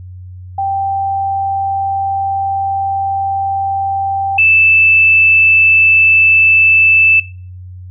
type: tone pair in turn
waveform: sine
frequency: 784 / 2637 Hz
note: G5 / E7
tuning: 0 / 0 cents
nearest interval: octave + major sixth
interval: 2100 cents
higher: second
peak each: -13 / -6 dBFS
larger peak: second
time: 0.58-4.38 / 4.38-7.2 s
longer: first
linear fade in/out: 5 ms
effects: noise-tail reverb RT60 0.4 s tail -19 dB re dry + added 91 Hz sine -28 dBFS peak until 7.9 s